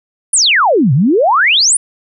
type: exponential two-way sweep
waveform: sine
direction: down then up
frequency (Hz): 10110 to 121.4 to 10110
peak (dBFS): -7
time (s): 0.33-1.77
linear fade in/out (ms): 5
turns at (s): 0.93
effects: none